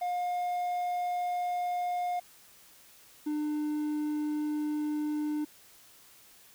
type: tone pair in turn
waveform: triangle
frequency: 713 / 300.5 Hz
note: F5 / D4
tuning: +36 / +40 cents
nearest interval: octave + minor third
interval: 1496 cents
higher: first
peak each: -27 dBFS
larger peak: neither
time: 0.01-2.2 / 3.26-5.45 s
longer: neither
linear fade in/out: 10 ms
effects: white hiss -57 dBFS RMS until 6.54 s